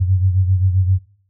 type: beating tone pair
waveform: sine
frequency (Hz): 92.5 / 100.1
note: F#2 / G2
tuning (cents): 0 / +37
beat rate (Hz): 7.6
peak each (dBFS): -13 / -20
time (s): 0-0.99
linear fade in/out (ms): 20
effects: noise-tail reverb RT60 0.5 s tail -19 dB re dry